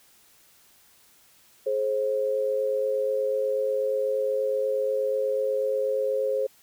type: tone pair together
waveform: sine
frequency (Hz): 423.9 / 532.2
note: G#4 / C5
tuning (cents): +35 / +29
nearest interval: major third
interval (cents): 394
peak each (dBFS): -28 / -24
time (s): 1.66-6.47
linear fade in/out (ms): 10
effects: white hiss -58 dBFS RMS until 6.62 s